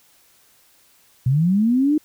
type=linear sweep; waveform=sine; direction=up; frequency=120.5 to 311.1 Hz; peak=-14 dBFS; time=1.26-1.98 s; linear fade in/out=5 ms; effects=white hiss -56 dBFS RMS until 2.04 s